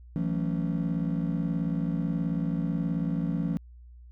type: chord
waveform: triangle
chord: F# minor seventh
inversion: third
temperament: just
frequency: 166.5 / 185 / 222 / 277.5 Hz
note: E3 / F#3 / A3 / C#4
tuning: +18 / 0 / +16 / +2 cents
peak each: -26 / -31 / -31 / -31 dBFS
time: 0.16-3.57 s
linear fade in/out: 0 ms
effects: tanh soft clip ceiling -17 dBFS + added 60 Hz sine -46 dBFS peak until 4.11 s